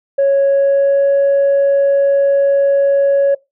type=tone with pitch glide; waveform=sine; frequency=553 to 557.2 Hz; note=C#5 to C#5; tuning=-4 to +9 cents; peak=-7 dBFS; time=0.18-3.35 s; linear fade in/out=10 ms; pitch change=+13 cents; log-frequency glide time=0.45-1.08 s; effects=noise-tail reverb RT60 0.2 s tail -21 dB re dry + tanh soft clip ceiling -7 dBFS